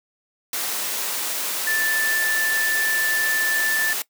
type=tone in noise; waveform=sine; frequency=1760 Hz; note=A6; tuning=in tune; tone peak=-20 dBFS; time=1.67-3.93 s; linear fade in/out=2 ms; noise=white; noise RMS=-26 dBFS; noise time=0.53-4.02 s; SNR=+3 dB; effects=noise-tail reverb RT60 0.1 s tail -20 dB re dry + high-pass 300 Hz 12 dB/octave